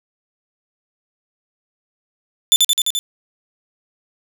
sawtooth tone with echo, 3520 Hz, A7, in tune, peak -5 dBFS, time 2.52-2.56 s, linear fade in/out 0 ms, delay 86 ms, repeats 5, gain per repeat -2 dB, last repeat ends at 2.99 s, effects 7-bit

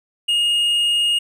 sine tone with tanh clipping, 2854 Hz, F7, 37 cents sharp, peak -16 dBFS, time 0.28-1.19 s, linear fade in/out 10 ms, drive 5 dB, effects none

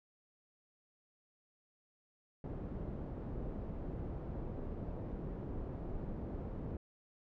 pink low-pass noise, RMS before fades -42 dBFS, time 2.44-6.77 s, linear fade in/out 2 ms, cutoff 480 Hz, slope 12 dB/octave, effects none

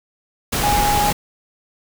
sine tone in noise, 826 Hz, G#5, 10 cents flat, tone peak -16 dBFS, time 0.63-1.11 s, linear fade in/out 10 ms, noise pink, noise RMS -20 dBFS, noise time 0.52-1.13 s, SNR +1 dB, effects none

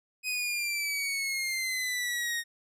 sawtooth exponential sweep, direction down, 2517 to 1855 Hz, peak -26 dBFS, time 0.23-2.44 s, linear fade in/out 50 ms, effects resampled to 32000 Hz

